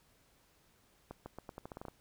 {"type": "accelerating click train", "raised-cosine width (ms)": 1, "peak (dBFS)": -30, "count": 11, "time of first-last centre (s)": [1.11, 1.884], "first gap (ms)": 150, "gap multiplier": 0.84, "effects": ["pink hiss -69 dBFS RMS until 2 s"]}